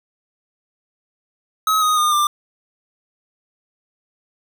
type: tone with pitch steps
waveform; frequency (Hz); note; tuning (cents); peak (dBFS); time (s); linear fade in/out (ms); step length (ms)
square; 1278 / 1247.4 / 1217.5 / 1188.3; D#6 / D#6 / D#6 / D6; +46 / +4 / -38 / +20; -15; 1.67-2.27; 2; 150
effects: none